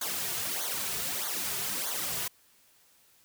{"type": "noise with flanger", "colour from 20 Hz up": "white", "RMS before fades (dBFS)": -33, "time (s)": [0.01, 2.28], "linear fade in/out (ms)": 5, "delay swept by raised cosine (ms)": [0.38, 3.78], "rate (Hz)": 1.6, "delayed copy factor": -0.8, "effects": ["white hiss -63 dBFS RMS until 3.24 s"]}